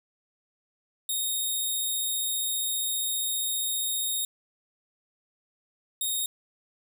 10% pulse tone bursts at uneven times, 3715 Hz, A#7, 7 cents flat, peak -19 dBFS, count 2, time 1.09-4.25 / 6.01-6.26 s, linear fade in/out 2 ms, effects none

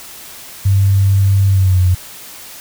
sine tone with pitch glide, 98 to 90.91 Hz, G2 to F#2, 0 to -30 cents, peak -8 dBFS, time 0.65-1.95 s, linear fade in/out 10 ms, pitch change -130 cents, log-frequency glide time 1.48-1.82 s, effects white hiss -34 dBFS RMS until 2.6 s

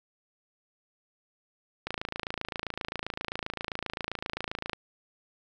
click train, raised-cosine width 0.3 ms, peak -16 dBFS, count 80, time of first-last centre 1.87-4.732 s, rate 27.6 Hz, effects none

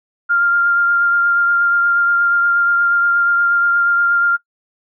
sine tone with vibrato, 1396.9 Hz, F6, in tune, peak -11 dBFS, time 0.29-4.37 s, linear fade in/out 20 ms, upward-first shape triangle, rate 8.4 Hz, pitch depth 16 cents each way, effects noise-tail reverb RT60 0.1 s tail -20 dB re dry

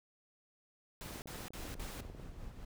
pink noise bursts, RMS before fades -47 dBFS, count 4, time 1.01-2.006 s, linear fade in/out 0 ms, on 210 ms, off 52 ms
click train, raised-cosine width 2 ms, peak -37 dBFS, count 24, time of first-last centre 1.06-2.199 s, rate 20.2 Hz
brown noise with tremolo, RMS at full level -46 dBFS, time 1.59-2.65 s, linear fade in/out 5 ms, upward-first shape sine, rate 5 Hz, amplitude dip 40%
effects none

